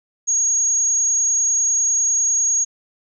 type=tone; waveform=sine; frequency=6610 Hz; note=G#8; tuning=9 cents flat; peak=-15 dBFS; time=0.27-2.65 s; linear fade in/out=20 ms; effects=none